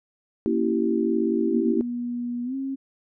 sine chord, A# diminished seventh, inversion none, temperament equal with one note detuned, 233.1 / 277.2 / 329.6 / 387.5 Hz, A#3 / C#4 / E4 / G4, 0 / 0 / 0 / -20 cents, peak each -25 / -29 / -24 / -26 dBFS, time 0.46-1.81 s, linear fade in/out 0 ms
sine tone with pitch glide, 241.6 to 269.6 Hz, B3 to C#4, -38 to -48 cents, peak -26 dBFS, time 1.48-2.76 s, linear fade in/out 20 ms, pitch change +190 cents, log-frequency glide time 2.44-2.55 s
effects none

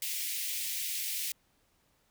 white high-pass noise, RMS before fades -35 dBFS, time 0.02-1.32 s, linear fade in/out 2 ms, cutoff 2000 Hz, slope 48 dB/octave, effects pink hiss -71 dBFS RMS until 2.1 s

